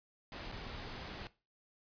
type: noise with dropouts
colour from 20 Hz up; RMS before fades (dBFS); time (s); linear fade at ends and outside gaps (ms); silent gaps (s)
pink; -45; 0.32-1.27; 1; 0.517-0.522
effects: noise-tail reverb RT60 0.3 s tail -18 dB re dry + resampled to 11025 Hz